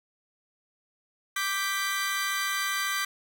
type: chord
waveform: sawtooth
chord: G major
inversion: second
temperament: equal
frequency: 1174.7 / 1568 / 1975.5 Hz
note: D6 / G6 / B6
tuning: 0 / 0 / 0 cents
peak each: -28 dBFS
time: 1.36-3.05 s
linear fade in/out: 5 ms
effects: none